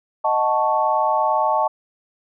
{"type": "chord", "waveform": "sine", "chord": "D# half-diminished seventh", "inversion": "none", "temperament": "equal", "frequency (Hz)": [622.3, 740, 880, 1108.7], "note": ["D#5", "F#5", "A5", "C#6"], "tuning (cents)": [0, 0, 0, 0], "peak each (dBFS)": [-22, -24, -19, -23], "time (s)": [0.24, 1.68], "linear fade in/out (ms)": 10, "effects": []}